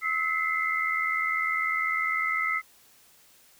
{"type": "tone cluster", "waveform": "sine", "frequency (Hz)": [1296, 2022, 2102], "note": ["E6", "B6", "C7"], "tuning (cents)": [-30, 40, 7], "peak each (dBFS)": -29, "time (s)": [0.01, 2.62], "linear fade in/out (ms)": 50, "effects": ["white hiss -58 dBFS RMS until 3.59 s"]}